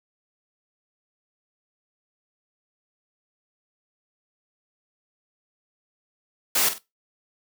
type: noise with echo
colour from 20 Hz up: white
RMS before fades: -21 dBFS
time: 6.55-6.69 s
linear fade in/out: 5 ms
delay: 47 ms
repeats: 2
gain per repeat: -10 dB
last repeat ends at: 6.784 s
effects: noise-tail reverb RT60 0.2 s tail -17 dB re dry + high-pass 200 Hz 12 dB/octave

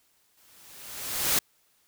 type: noise with exponential growth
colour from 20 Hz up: white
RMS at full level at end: -22 dBFS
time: 0.37-1.39 s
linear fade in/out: 5 ms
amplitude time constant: 220 ms
effects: white hiss -67 dBFS RMS until 1.87 s

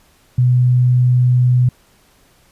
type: tone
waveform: sine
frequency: 124.7 Hz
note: B2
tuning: 17 cents sharp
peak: -9 dBFS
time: 0.38-1.69 s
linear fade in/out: 5 ms
effects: pink hiss -53 dBFS RMS until 2.51 s + resampled to 32000 Hz

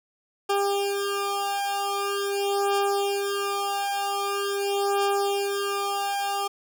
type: beating tone pair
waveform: 20% pulse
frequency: 400 / 400.44 Hz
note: G4 / G4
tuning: +35 / +37 cents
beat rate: 0.44 Hz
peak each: -22 dBFS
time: 0.49-6.48 s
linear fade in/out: 10 ms
effects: none

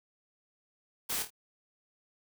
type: noise with echo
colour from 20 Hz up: white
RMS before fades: -34 dBFS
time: 1.09-1.23 s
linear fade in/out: 10 ms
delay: 25 ms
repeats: 3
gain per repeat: -7 dB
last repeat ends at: 1.305 s
effects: none

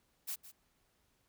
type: noise with echo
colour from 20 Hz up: blue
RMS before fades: -39 dBFS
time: 0.27-0.36 s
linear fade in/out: 20 ms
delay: 160 ms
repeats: 1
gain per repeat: -14 dB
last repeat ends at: 0.52 s
effects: pink hiss -75 dBFS RMS until 1.28 s

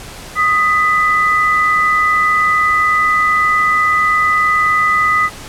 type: tone pair together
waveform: sine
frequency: 1244.5 / 1988.7 Hz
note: D#6 / B6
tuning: 0 / +12 cents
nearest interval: minor sixth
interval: 812 cents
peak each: -12 / -14 dBFS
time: 0.35-5.3 s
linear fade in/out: 50 ms
effects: pink hiss -32 dBFS RMS until 5.48 s + low-pass 11000 Hz 12 dB/octave

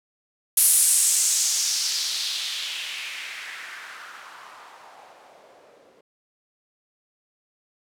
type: noise with low-pass filter sweep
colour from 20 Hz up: violet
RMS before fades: -26 dBFS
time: 0.57-6.01 s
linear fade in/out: 5 ms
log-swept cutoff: 11000 to 440 Hz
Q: 2.4
effects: none

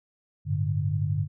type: chord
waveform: sine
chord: G suspended second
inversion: none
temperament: equal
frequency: 98 / 110 / 146.83 Hz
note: G2 / A2 / D3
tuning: 0 / 0 / 0 cents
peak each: -27 / -31 / -27 dBFS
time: 0.45-1.28 s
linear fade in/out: 50 ms
effects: none

